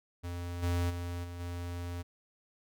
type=tone with level steps; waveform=square; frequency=87.31 Hz; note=F2; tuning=in tune; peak=-37 / -29 / -36 / -41 / -37 dBFS; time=0.23-2.03 s; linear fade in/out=20 ms; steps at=0.62 / 0.89 / 1.23 / 1.39 s; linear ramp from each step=20 ms; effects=none